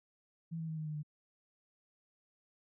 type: tone with pitch steps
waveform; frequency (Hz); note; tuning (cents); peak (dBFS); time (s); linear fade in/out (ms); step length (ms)
sine; 164.81 / 161.7 / 158.65 / 155.65 / 152.71 / 149.83; E3 / E3 / D#3 / D#3 / D#3 / D3; 0 / -33 / +34 / +1 / -32 / +35; -37; 0.51-1.032; 20; 87
effects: none